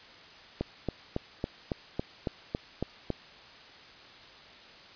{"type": "click train", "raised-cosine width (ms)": 2, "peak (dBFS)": -16, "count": 10, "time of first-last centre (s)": [0.61, 3.103], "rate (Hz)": 3.61, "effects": ["white hiss -51 dBFS RMS until 4.95 s", "resampled to 11025 Hz"]}